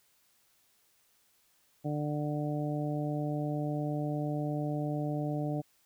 harmonic tone, 148.6 Hz, D3, 21 cents sharp, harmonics 1 / 2 / 3 / 4 / 5, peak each -33 / -35 / -43 / -39 / -42 dBFS, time 1.84-5.62 s, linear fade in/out 20 ms, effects white hiss -69 dBFS RMS until 5.85 s

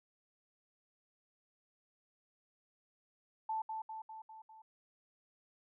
sine tone with echo, 880 Hz, A5, in tune, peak -34 dBFS, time 3.49-3.62 s, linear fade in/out 5 ms, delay 200 ms, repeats 5, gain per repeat -4 dB, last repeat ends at 4.62 s, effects none

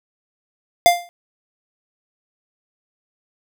square tone with exponential decay, 698.5 Hz, F5, in tune, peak -6 dBFS, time 0.86-1.09 s, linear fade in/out 0 ms, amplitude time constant 49 ms, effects none

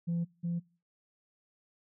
sine tone pair in turn, 170 / 171.28 Hz, F3 / F3, -46 / -33 cents, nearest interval unison, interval 13 cents, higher second, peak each -27 / -29 dBFS, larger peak first, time 0.07-0.25 / 0.43-0.6 s, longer first, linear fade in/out 20 ms, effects noise-tail reverb RT60 0.4 s tail -25 dB re dry + tanh soft clip ceiling -27 dBFS

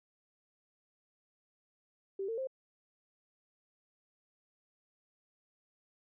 sine tone with pitch steps, 390 / 453.2 / 526.6 Hz, G4 / A#4 / C5, -9 / -49 / +11 cents, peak -34 dBFS, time 2.19-2.472 s, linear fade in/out 5 ms, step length 94 ms, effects none

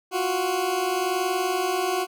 20% pulse tone pair together, 349.2 / 370 Hz, F4 / F#4, 0 / 0 cents, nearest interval minor second, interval 100 cents, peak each -24 / -19 dBFS, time 0.11-2.07 s, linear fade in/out 50 ms, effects none

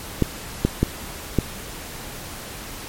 clicks, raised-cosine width 3 ms, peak -3 dBFS, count 4, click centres 0.223 / 0.65 / 0.83 / 1.387 s, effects pink hiss -35 dBFS RMS until 2.88 s + MP3 64 kbps

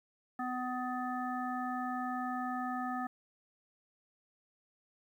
harmonic tone, 251.1 Hz, B3, 29 cents sharp, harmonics 1 / 3 / 5 / 7, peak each -38 / -38 / -40 / -45 dBFS, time 0.39-3.07 s, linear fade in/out 5 ms, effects 11-bit

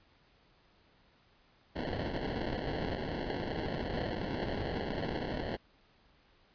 white noise with sample-and-hold, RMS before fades -36 dBFS, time 1.75-5.57 s, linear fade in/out 20 ms, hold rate 1225 Hz, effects pink hiss -66 dBFS RMS until 6.54 s + resampled to 11025 Hz

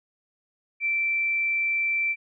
sine tone, 2339 Hz, D7, 8 cents flat, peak -22 dBFS, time 0.8-2.16 s, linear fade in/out 50 ms, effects none

